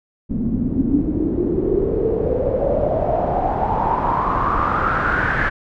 pink noise with low-pass filter sweep, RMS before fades -19 dBFS, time 0.29-5.5 s, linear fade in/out 20 ms, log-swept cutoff 220 to 1700 Hz, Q 7.1, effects none

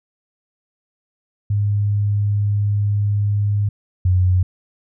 sine tone pair in turn, 102.7 / 91.5 Hz, G#2 / F#2, -19 / -19 cents, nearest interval major second, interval 200 cents, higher first, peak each -15 / -12 dBFS, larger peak second, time 1.5-3.69 / 4.05-4.43 s, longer first, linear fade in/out 5 ms, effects none

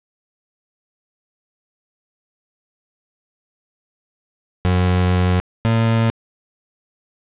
30% pulse tone pair in turn, 90.7 / 113.72 Hz, F#2 / A#2, -34 / -42 cents, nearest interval major third, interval 392 cents, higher second, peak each -11 dBFS, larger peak neither, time 4.65-5.4 / 5.65-6.1 s, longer first, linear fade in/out 0 ms, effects resampled to 8000 Hz + 8-bit

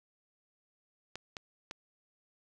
clicks, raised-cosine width 0.2 ms, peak -23 dBFS, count 3, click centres 1.156 / 1.368 / 1.711 s, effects none

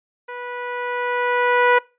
15% pulse tone with level ramp, 490 Hz, B4, 14 cents flat, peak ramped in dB -24 to -5 dBFS, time 0.28-1.79 s, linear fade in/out 10 ms, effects noise-tail reverb RT60 0.3 s tail -23 dB re dry + resampled to 8000 Hz

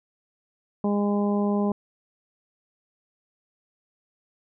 harmonic tone, 204.3 Hz, G#3, 28 cents flat, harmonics 1 / 2 / 3 / 4 / 5, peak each -22 / -28 / -32 / -34 / -36 dBFS, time 0.84-1.72 s, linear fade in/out 2 ms, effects none

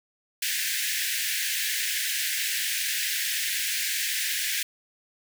pink high-pass noise, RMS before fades -28 dBFS, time 0.42-4.63 s, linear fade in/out 5 ms, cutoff 1600 Hz, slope 96 dB/octave, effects none

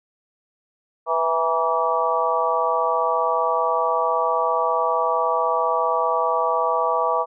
harmonic tone with a mistuned harmonic, 164.5 Hz, E3, 3 cents flat, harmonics 3 / 4 / 5 / 6 / 7, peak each -25 / -24 / -27 / -24 / -23 dBFS, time 1.06-7.26 s, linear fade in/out 50 ms, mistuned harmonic 6, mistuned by -53 cents, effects none

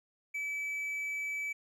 triangle tone, 2300 Hz, D7, 37 cents flat, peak -32 dBFS, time 0.34-1.53 s, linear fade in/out 10 ms, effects 12-bit

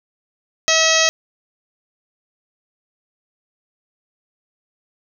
harmonic tone, 644 Hz, E5, 41 cents flat, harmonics 1 / 2 / 3 / 4 / 5 / 6 / 7 / 8 / 9 / 10, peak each -20 / -24 / -20 / -21 / -22 / -23 / -25 / -23 / -23 / -20 dBFS, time 0.68-1.09 s, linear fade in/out 0 ms, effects none

